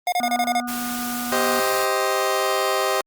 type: tone bursts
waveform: square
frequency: 716 Hz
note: F5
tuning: 43 cents sharp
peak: -19 dBFS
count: 7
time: 0.07-0.602 s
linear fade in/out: 2 ms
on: 52 ms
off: 28 ms
type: harmonic tone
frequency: 243.6 Hz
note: B3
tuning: 24 cents flat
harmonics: 1 / 3 / 5 / 6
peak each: -28 / -33 / -35 / -36 dBFS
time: 0.2-1.6 s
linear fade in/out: 2 ms
type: noise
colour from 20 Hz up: white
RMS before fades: -31 dBFS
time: 0.67-1.86 s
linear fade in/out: 20 ms
type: chord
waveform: 20% pulse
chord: C minor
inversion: second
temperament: just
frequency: 392.4 / 523.3 / 627.9 Hz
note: G4 / C5 / Eb5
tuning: +2 / 0 / +16 cents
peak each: -19 dBFS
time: 1.32-3.01 s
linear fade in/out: 2 ms
effects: Opus 32 kbps